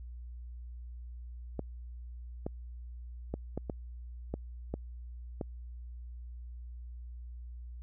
clicks, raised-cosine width 2 ms, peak -21 dBFS, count 8, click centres 1.593 / 2.465 / 3.34 / 3.576 / 3.698 / 4.34 / 4.74 / 5.412 s, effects added 60 Hz sine -42 dBFS peak until 7.82 s

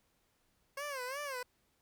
15% pulse tone with vibrato, 540 Hz, C#5, 45 cents flat, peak -32 dBFS, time 0.77-1.43 s, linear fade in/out 5 ms, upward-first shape sine, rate 2.8 Hz, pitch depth 150 cents each way, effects pink hiss -75 dBFS RMS until 1.81 s

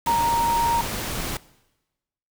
sine tone in noise, 932.3 Hz, A#5, in tune, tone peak -18 dBFS, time 0.07-0.81 s, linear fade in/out 2 ms, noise pink, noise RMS -29 dBFS, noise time 0.06-1.37 s, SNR +8 dB, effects noise-tail reverb RT60 1.0 s tail -20 dB re dry

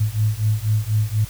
sine beating tone pair, 105.5 / 109.6 Hz, G#2 / A2, +28 / -6 cents, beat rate 4.1 Hz, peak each -20 dBFS, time 0-1.25 s, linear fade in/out 10 ms, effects added 50 Hz sine -39 dBFS peak until 1.29 s + white hiss -40 dBFS RMS until 1.29 s

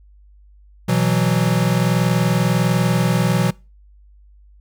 square chord, B suspended fourth, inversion none, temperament equal, 123.47 / 164.81 / 185 Hz, B2 / E3 / F#3, 0 / 0 / 0 cents, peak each -20 dBFS, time 0.88-3.51 s, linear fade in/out 10 ms, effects noise-tail reverb RT60 0.3 s tail -24 dB re dry + added 50 Hz sine -45 dBFS peak until 4.6 s

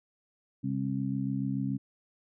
harmonic tone, 67 Hz, C2, 42 cents sharp, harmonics 2 / 3 / 4, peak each -33 / -33 / -33 dBFS, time 0.63-1.78 s, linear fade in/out 20 ms, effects none

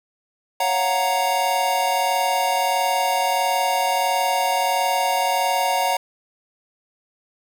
square chord, Gb major seventh, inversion second, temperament equal, 554.4 / 698.5 / 740 / 932.3 Hz, Db5 / F5 / Gb5 / Bb5, 0 / 0 / 0 / 0 cents, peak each -28 / -28 / -23 / -23 dBFS, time 0.6-5.97 s, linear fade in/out 5 ms, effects none

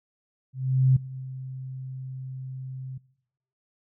sine tone with ADSR envelope, 130.81 Hz, C3, in tune, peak -14 dBFS, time 0.53-2.98 s, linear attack 430 ms, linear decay 8 ms, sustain -19 dB, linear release 7 ms, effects noise-tail reverb RT60 0.8 s tail -23 dB re dry

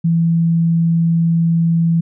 sine tone, 166.5 Hz, E3, 18 cents sharp, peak -11 dBFS, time 0.04-2.01 s, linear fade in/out 10 ms, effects none

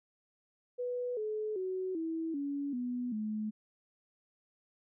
sine tone with pitch steps, 492.7 / 428.9 / 373.4 / 325.1 / 283 / 246.3 / 214.5 Hz, B4 / A4 / F#4 / E4 / C#4 / B3 / A3, -4 / -44 / +16 / -24 / +36 / -5 / -44 cents, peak -33 dBFS, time 0.78-3.51 s, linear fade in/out 20 ms, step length 390 ms, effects none

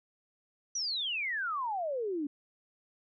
sine exponential sweep, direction down, 6020 to 277.3 Hz, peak -31 dBFS, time 0.75-2.27 s, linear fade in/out 5 ms, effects none

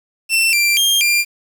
sawtooth tone with pitch steps, 2688 / 2363 / 3211 / 2388 Hz, E7 / D7 / G7 / D7, +33 / +10 / +41 / +28 cents, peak -9 dBFS, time 0.29-1.25 s, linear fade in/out 50 ms, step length 240 ms, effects 7-bit

